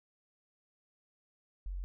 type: tone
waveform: sine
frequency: 46 Hz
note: F#1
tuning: 9 cents flat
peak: -36 dBFS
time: 1.66-1.84 s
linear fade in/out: 0 ms
effects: none